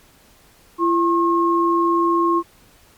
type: tone pair together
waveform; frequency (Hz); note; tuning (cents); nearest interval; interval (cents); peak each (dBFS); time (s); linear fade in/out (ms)
sine; 339.2 / 1077; E4 / C6; +50 / +50; octave + minor sixth; 2000; -17; 0.78-2.43; 50
effects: pink hiss -52 dBFS RMS until 2.97 s + MP3 96 kbps